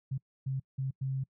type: tone bursts at uneven times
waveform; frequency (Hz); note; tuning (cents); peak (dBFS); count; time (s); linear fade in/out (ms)
sine; 133.5; C3; +35; -30; 4; 0.11-0.18 / 0.46-0.6 / 0.78-0.91 / 1.01-1.24; 10
effects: noise-tail reverb RT60 0.1 s tail -25 dB re dry